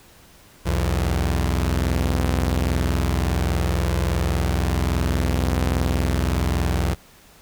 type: tone pair together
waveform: sawtooth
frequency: 63.6 / 84.9 Hz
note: C2 / F2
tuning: -48 / -48 cents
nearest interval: perfect fourth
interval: 500 cents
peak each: -17 / -19 dBFS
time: 0.65-6.95 s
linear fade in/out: 20 ms
effects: pink hiss -50 dBFS RMS until 7.41 s